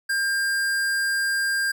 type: tone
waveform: square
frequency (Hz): 1600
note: G6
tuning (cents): +35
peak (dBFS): -22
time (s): 0.09-1.72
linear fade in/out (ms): 10
effects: none